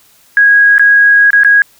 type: tone with dropouts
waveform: sine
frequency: 1649 Hz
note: G#6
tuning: 13 cents flat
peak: -3 dBFS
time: 0.37-1.62 s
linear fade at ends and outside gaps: 1 ms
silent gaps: 0.782-0.795 / 1.305-1.331 / 1.435-1.447 s
effects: white hiss -47 dBFS RMS until 1.79 s